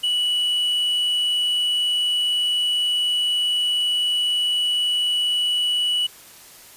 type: tone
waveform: triangle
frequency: 2946 Hz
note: F#7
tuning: 8 cents flat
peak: -17 dBFS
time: 0.03-6.07 s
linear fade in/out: 10 ms
effects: white hiss -45 dBFS RMS until 6.76 s + resampled to 32000 Hz